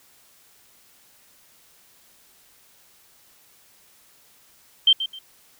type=tone with echo; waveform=sine; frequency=3136 Hz; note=G7; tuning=in tune; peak=-11 dBFS; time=4.87-4.93 s; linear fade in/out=5 ms; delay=130 ms; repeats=2; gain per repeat=-12 dB; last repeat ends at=5.19 s; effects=white hiss -56 dBFS RMS until 5.59 s